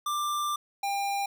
square tone pair in turn, 1184 / 799.2 Hz, D6 / G5, +14 / +33 cents, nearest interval perfect fifth, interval 681 cents, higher first, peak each -28 / -28 dBFS, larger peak neither, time 0.06-0.56 / 0.83-1.26 s, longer first, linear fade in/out 5 ms, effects none

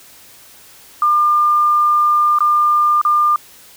sine tone with dropouts, 1200 Hz, D6, 37 cents sharp, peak -10 dBFS, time 1.02-3.36 s, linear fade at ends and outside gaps 2 ms, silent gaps 2.387-2.405 / 3.015-3.05 s, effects white hiss -43 dBFS RMS until 3.76 s

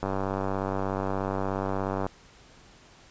click train, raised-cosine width 1 ms, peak -15 dBFS, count 198, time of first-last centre 0.03-2.065 s, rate 96.8 Hz, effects pink hiss -54 dBFS RMS until 3.1 s + resampled to 16000 Hz

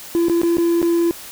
triangle tone with dropouts, 339.5 Hz, F4, 49 cents flat, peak -11 dBFS, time 0.15-1.11 s, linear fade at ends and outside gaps 0 ms, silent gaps 0.284-0.297 / 0.416-0.433 / 0.57-0.583 / 0.817-0.828 s, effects tanh soft clip ceiling -7 dBFS + white hiss -36 dBFS RMS until 1.31 s

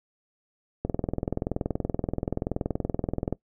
click train, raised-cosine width 2 ms, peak -13 dBFS, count 53, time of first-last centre 0.85-3.326 s, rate 21 Hz, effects noise-tail reverb RT60 0.1 s tail -20 dB re dry

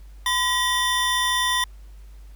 square tone cluster, 1016 / 1920 / 3555 Hz, B5 / B6 / A7, +49 / -49 / +17 cents, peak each -25 dBFS, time 0.26-1.64 s, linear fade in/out 2 ms, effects added 50 Hz sine -40 dBFS peak until 2.35 s + pink hiss -59 dBFS RMS until 2.35 s

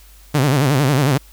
sawtooth tone with vibrato, 138.59 Hz, C#3, in tune, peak -9 dBFS, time 0.34-1.18 s, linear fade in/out 10 ms, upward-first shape sine, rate 11 Hz, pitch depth 160 cents each way, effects added 50 Hz sine -43 dBFS peak until 1.32 s + white hiss -49 dBFS RMS until 1.32 s

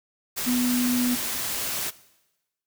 sine tone in noise, 246.9 Hz, B3, in tune, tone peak -21 dBFS, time 0.46-1.16 s, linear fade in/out 20 ms, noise white, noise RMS -29 dBFS, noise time 0.36-1.91 s, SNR +5 dB, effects noise-tail reverb RT60 1.0 s tail -19 dB re dry

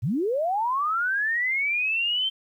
sine linear sweep, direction up, 92 to 3136 Hz, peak -22 dBFS, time 0.02-2.3 s, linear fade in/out 20 ms, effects 10-bit

